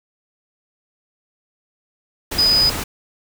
sine tone in noise, 4978 Hz, D#8, in tune, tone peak -12 dBFS, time 2.38-2.7 s, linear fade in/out 10 ms, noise pink, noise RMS -25 dBFS, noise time 2.31-2.84 s, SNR +10 dB, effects none

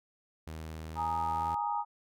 sawtooth tone with pitch glide, 79.3 to 82 Hz, D#2 to E2, +33 to -9 cents, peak -36 dBFS, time 0.47-1.55 s, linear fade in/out 0 ms, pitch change +58 cents, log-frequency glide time 0.87-1.13 s
sine chord, Ab suspended second, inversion none, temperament equal, 830.6 / 932.3 / 1244.5 Hz, Ab5 / Bb5 / Eb6, 0 / 0 / 0 cents, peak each -33 / -33 / -38 dBFS, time 0.95-1.85 s, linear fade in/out 50 ms
effects none

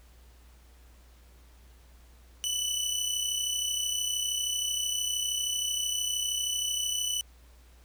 20% pulse tone pair together, 2967 / 3000 Hz, F#7 / F#7, +4 / +23 cents, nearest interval unison, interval 19 cents, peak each -26 dBFS, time 2.44-7.21 s, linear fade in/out 0 ms, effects added 60 Hz sine -53 dBFS peak until 7.84 s + pink hiss -62 dBFS RMS until 7.84 s

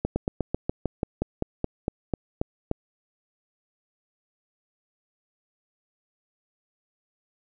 slowing click train, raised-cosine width 2 ms, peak -11 dBFS, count 15, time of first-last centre 0.05-2.714 s, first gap 110 ms, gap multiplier 1.08, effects none

